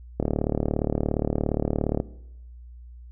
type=click train; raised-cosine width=2 ms; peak=-10 dBFS; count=68; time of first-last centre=0.2-2.001 s; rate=37.2 Hz; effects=noise-tail reverb RT60 0.9 s tail -21 dB re dry + added 60 Hz sine -41 dBFS peak until 3.11 s